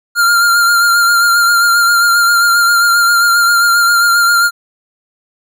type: tone with vibrato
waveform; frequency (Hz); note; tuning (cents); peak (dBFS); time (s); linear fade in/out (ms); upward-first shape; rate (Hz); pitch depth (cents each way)
square; 1396.9; F6; 0; -8; 0.15-4.51; 50; sine; 7.5; 28
effects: none